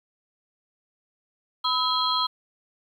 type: tone cluster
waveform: sine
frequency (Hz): 1000 / 1284 / 3265 / 4127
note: B5 / E6 / G#7 / C8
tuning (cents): +21 / -46 / -30 / -25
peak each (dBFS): -27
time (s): 1.64-2.27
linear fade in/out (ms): 10
effects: 9-bit